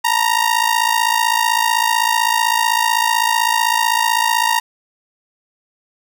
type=ring-modulated tone; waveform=sawtooth; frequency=932.3 Hz; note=A#5; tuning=in tune; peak=-7 dBFS; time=0.04-4.6 s; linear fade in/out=10 ms; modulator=27.9 Hz; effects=none